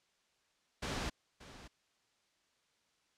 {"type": "noise with echo", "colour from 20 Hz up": "pink", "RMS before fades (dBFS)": -38, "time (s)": [0.82, 1.1], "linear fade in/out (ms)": 10, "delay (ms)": 580, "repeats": 1, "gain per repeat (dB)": -15, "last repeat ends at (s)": 1.68, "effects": ["white hiss -75 dBFS RMS until 3.17 s", "low-pass 6000 Hz 12 dB/octave"]}